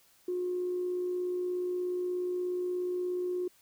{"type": "tone with amplitude modulation", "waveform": "sine", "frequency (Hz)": 360, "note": "F#4", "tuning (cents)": -47, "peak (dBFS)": -28, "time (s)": [0.28, 3.48], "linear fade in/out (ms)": 5, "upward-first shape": "sine", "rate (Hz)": 56.8, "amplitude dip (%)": 25, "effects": ["tanh soft clip ceiling -24 dBFS", "white hiss -64 dBFS RMS until 3.61 s"]}